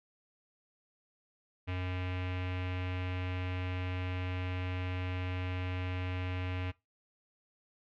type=tone with low-pass filter; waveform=square; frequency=91.4 Hz; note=F#2; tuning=21 cents flat; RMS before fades=-36 dBFS; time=1.67-6.72 s; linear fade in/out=20 ms; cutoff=2600 Hz; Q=3.3; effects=noise-tail reverb RT60 0.2 s tail -19 dB re dry